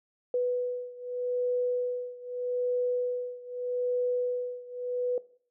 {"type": "beating tone pair", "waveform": "sine", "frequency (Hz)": [493.9, 494.71], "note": ["B4", "B4"], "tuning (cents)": [0, 3], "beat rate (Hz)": 0.81, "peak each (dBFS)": [-29, -31], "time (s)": [0.34, 5.18], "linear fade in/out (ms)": 2, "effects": ["noise-tail reverb RT60 0.5 s tail -19 dB re dry"]}